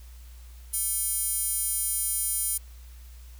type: tone with high-pass filter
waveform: square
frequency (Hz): 450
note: A4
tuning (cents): +39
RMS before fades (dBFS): -28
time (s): 0.73-2.58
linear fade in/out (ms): 10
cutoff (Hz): 10000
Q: 2.6
effects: added 60 Hz sine -43 dBFS peak until 3.39 s + white hiss -57 dBFS RMS until 3.39 s